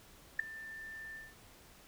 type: tone with ADSR envelope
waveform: sine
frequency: 1781 Hz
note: A6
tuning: 21 cents sharp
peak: -23 dBFS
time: 0.39-1.35 s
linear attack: 6 ms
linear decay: 4 ms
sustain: -21 dB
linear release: 200 ms
effects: pink hiss -59 dBFS RMS until 1.87 s